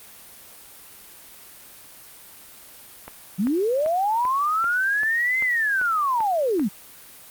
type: click train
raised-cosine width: 0.5 ms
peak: -20 dBFS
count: 10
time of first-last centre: 3.08-6.596 s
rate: 2.56 Hz
type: linear two-way sweep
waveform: sine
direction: up then down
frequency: 172.6 to 2093 to 172.6 Hz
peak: -19 dBFS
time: 3.38-6.69 s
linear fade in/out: 20 ms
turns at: 5.41 s
effects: white hiss -45 dBFS RMS until 7.3 s + Opus 32 kbps